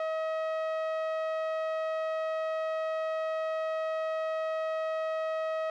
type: tone with low-pass filter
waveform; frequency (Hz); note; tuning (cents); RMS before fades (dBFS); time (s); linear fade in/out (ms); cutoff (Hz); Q
sawtooth; 637; D#5; +41; -32; 0-5.7; 2; 1800; 0.52
effects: none